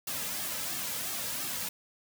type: noise with flanger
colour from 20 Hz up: white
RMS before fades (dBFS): -35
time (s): 0.07-1.69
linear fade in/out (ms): 5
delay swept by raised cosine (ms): 2 to 2.79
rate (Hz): 2.9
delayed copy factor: -0.65
effects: none